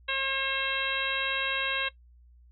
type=harmonic tone with a mistuned harmonic; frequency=538 Hz; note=C5; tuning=48 cents sharp; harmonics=1 / 2 / 3 / 4 / 5 / 6 / 7; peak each=-38 / -37 / -33 / -36 / -33 / -35 / -36 dBFS; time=0.08-1.89 s; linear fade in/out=10 ms; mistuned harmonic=7; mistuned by=+27 cents; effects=noise-tail reverb RT60 0.1 s tail -17 dB re dry + added 60 Hz sine -53 dBFS peak until 2.51 s